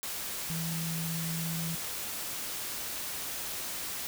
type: tone in noise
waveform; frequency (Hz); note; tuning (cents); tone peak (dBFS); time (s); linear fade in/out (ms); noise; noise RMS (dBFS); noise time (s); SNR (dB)
sine; 164.81; E3; 0; -33; 0.5-1.75; 0; white; -37; 0.03-4.07; +1
effects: none